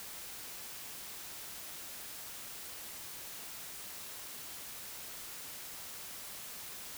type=silence; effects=white hiss -46 dBFS RMS until 6.97 s